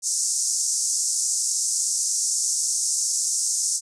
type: band-pass noise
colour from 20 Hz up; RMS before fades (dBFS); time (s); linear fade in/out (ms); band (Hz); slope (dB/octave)
pink; -24; 0.02-3.81; 50; 5600 to 9100; 48
effects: none